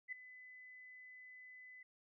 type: tone with ADSR envelope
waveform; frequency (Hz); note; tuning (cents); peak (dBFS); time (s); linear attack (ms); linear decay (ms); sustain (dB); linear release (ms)
sine; 2009; B6; +29; -39; 0.08-1.83; 44; 4; -15; 5
effects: none